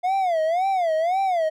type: tone with vibrato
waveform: triangle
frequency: 701 Hz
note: F5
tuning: 6 cents sharp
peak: -17 dBFS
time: 0.03-1.5 s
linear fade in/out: 20 ms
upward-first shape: sine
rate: 1.9 Hz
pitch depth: 190 cents each way
effects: none